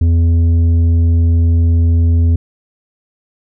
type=tone with tanh clipping; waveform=sine; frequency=83.8 Hz; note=E2; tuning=29 cents sharp; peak=-9 dBFS; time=0.01-2.36 s; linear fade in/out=5 ms; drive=7 dB; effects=none